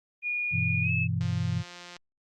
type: tone with pitch glide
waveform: sine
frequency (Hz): 2441 to 2601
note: D#7 to E7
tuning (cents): -34 to -24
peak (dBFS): -27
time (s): 0.22-1.08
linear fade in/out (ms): 50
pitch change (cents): +110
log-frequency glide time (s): 0.82-0.91
type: chord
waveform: sine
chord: E minor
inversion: first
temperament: equal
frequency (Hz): 98 / 123.47 / 164.81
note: G2 / B2 / E3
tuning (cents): 0 / 0 / 0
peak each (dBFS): -30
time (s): 0.51-1.64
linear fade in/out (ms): 50
type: click train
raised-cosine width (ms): 0.2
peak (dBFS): -27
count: 134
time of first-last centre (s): 1.21-1.966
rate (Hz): 176
effects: Opus 32 kbps